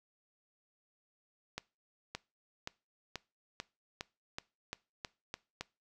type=accelerating click train; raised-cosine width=0.2 ms; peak=-21 dBFS; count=11; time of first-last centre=1.58-5.61 s; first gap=570 ms; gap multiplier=0.92; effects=noise-tail reverb RT60 0.3 s tail -22 dB re dry